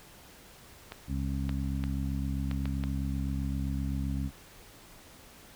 clicks, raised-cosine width 0.3 ms, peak -23 dBFS, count 6, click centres 0.921 / 1.493 / 1.839 / 2.513 / 2.656 / 2.838 s
harmonic tone, 67.7 Hz, C#2, 40 cents flat, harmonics 1 / 2 / 3 / 4, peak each -32 / -35 / -37 / -38 dBFS, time 1.07-4.31 s, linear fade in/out 50 ms
effects pink hiss -53 dBFS RMS until 5.55 s

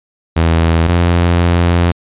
sawtooth tone pair in turn, 82.41 / 86.46 Hz, E2 / F2, 0 / -17 cents, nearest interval minor second, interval 83 cents, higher second, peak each -5 dBFS, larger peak neither, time 0.36-0.88 / 0.88-1.92 s, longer second, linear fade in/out 10 ms, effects resampled to 8000 Hz

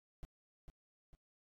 brown noise with echo, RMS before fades -45 dBFS, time 0.23-0.25 s, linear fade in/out 0 ms, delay 450 ms, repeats 2, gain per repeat -6 dB, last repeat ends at 1.15 s, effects AAC 64 kbps

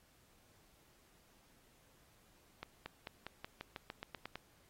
accelerating click train, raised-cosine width 0.3 ms, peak -27 dBFS, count 12, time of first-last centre 2.63-4.356 s, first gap 230 ms, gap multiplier 0.92, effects pink hiss -69 dBFS RMS until 4.69 s + AAC 48 kbps

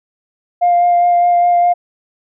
sine tone with vibrato, 702 Hz, F5, 9 cents sharp, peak -7 dBFS, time 0.61-1.74 s, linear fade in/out 20 ms, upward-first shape sine, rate 4.9 Hz, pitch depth 11 cents each way, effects tanh soft clip ceiling -5 dBFS

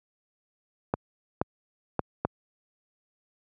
clicks, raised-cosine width 1 ms, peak -10 dBFS, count 4, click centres 0.939 / 1.415 / 1.993 / 2.25 s, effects high-pass 80 Hz 12 dB/octave

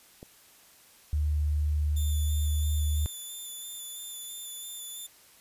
click, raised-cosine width 2 ms, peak -30 dBFS, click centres 0.229 s
sine tone, 74.8 Hz, D2, 32 cents sharp, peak -24 dBFS, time 1.13-3.06 s, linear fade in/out 0 ms
5% pulse tone with vibrato, 3520 Hz, A7, in tune, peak -31 dBFS, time 1.96-5.07 s, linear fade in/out 10 ms, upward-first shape square, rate 3 Hz, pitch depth 15 cents each way
effects white hiss -57 dBFS RMS until 5.4 s + resampled to 32000 Hz

